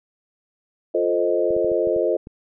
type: chord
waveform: sine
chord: F dominant seventh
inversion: none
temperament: equal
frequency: 349.2 / 440 / 523.3 / 622.3 Hz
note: F4 / A4 / C5 / Eb5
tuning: 0 / 0 / 0 / 0 cents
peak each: -23 dBFS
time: 0.94-2.17 s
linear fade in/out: 10 ms
type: clicks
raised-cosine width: 3 ms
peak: -24 dBFS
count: 7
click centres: 1.507 / 1.566 / 1.646 / 1.717 / 1.872 / 1.964 / 2.271 s
effects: none